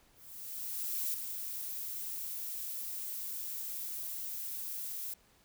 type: noise with ADSR envelope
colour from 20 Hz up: violet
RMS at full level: -34 dBFS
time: 0.14-5.14 s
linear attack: 1000 ms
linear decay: 3 ms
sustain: -6 dB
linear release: 7 ms
effects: pink hiss -66 dBFS RMS until 5.44 s